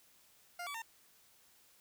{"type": "tone with pitch steps", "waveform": "20% pulse", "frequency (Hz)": [703, 1144, 909], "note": ["F5", "D6", "A#5"], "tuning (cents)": [11, -46, -44], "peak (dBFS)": -36, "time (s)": [0.59, 0.821], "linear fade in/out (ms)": 5, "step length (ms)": 77, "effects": ["white hiss -66 dBFS RMS until 1.8 s"]}